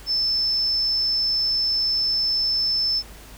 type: tone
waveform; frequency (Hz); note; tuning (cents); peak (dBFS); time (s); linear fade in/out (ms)
sine; 5274; E8; 0; -19; 0.06-3.03; 50
effects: added 50 Hz sine -43 dBFS peak until 3.37 s + pink hiss -45 dBFS RMS until 3.37 s